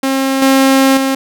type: tone with level steps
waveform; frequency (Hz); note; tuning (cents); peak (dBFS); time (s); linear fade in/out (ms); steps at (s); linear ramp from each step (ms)
sawtooth; 268.3; C4; +44; -8 / -3 / -8; 0.03-1.15; 5; 0.42 / 0.97; 2
effects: none